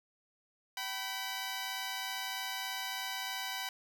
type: tone pair together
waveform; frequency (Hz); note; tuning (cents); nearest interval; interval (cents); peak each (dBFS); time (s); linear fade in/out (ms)
10% pulse; 766.8 / 988; G5 / B5; -38 / 0; major third; 438; -31 / -31; 0.77-3.69; 2
effects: none